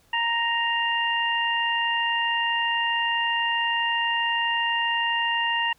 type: harmonic tone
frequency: 932.3 Hz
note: A#5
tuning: in tune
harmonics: 1 / 2 / 3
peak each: -26 / -26 / -26 dBFS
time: 0.13-5.73 s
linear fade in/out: 5 ms
effects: pink hiss -61 dBFS RMS until 5.78 s